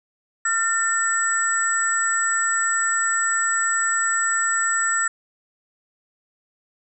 sine tone cluster, 1379 / 1802 / 7790 Hz, F6 / A6 / B8, -22 / +41 / -25 cents, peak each -23 dBFS, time 0.45-5.08 s, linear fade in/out 5 ms, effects none

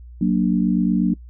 sine chord, Gb augmented, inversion none, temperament equal, 185 / 233.1 / 293.7 Hz, Gb3 / Bb3 / D4, 0 / 0 / 0 cents, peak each -18 / -20 / -22 dBFS, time 0.21-1.14 s, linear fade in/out 5 ms, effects noise-tail reverb RT60 0.1 s tail -24 dB re dry + added 60 Hz sine -37 dBFS peak until 1.29 s

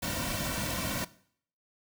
pink noise with comb filter, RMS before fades -33 dBFS, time 0.02-1.05 s, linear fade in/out 10 ms, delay 2.4 ms, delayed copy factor -0.75, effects noise-tail reverb RT60 0.6 s tail -19 dB re dry

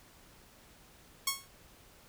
5% pulse tone with exponential decay, 1097 Hz, C#6, 18 cents flat, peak -14 dBFS, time 1.27-1.48 s, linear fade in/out 5 ms, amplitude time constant 45 ms, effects pink hiss -59 dBFS RMS until 2.08 s

